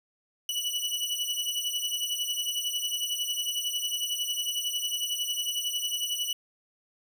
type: beating tone pair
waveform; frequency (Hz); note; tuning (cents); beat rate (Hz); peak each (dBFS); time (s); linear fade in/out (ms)
sawtooth; 2944 / 2955; F#7 / F#7; -9 / -3; 11; -28 / -29; 0.49-6.33; 2
effects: none